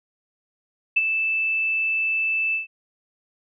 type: tone with ADSR envelope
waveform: sine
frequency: 2637 Hz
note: E7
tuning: in tune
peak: -13 dBFS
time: 0.96-2.67 s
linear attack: 11 ms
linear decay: 31 ms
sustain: -7 dB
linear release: 130 ms
effects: none